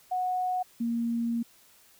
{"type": "tone pair in turn", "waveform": "sine", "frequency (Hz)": [734, 233.3], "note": ["F#5", "A#3"], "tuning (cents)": [-14, 2], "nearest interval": "octave + minor sixth", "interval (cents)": 1984, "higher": "first", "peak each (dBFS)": -26, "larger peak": "neither", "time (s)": [[0.11, 0.63], [0.8, 1.43]], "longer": "second", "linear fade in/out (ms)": 10, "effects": ["white hiss -59 dBFS RMS until 1.99 s"]}